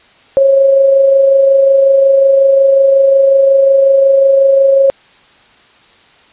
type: tone with amplitude modulation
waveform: sine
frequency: 545 Hz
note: C#5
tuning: 29 cents flat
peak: -3 dBFS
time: 0.37-4.9 s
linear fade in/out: 0 ms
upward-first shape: sine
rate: 25.5 Hz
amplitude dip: 35%
effects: white hiss -45 dBFS RMS until 6.32 s + resampled to 8000 Hz